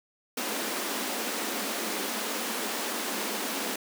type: high-pass noise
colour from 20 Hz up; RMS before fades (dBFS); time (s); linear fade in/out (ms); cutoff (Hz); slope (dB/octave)
pink; -32; 0.37-3.76; 5; 200; 96
effects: none